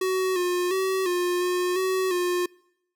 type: tone with pitch steps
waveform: square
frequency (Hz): 374.5 / 357 / 379.8 / 355.5 / 359.3 / 375.6 / 356.2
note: F#4 / F4 / F#4 / F4 / F4 / F#4 / F4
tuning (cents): +21 / +38 / +45 / +31 / +49 / +26 / +34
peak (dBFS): -23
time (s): 0.01-2.46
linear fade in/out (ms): 5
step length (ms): 350
effects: noise-tail reverb RT60 0.8 s tail -25 dB re dry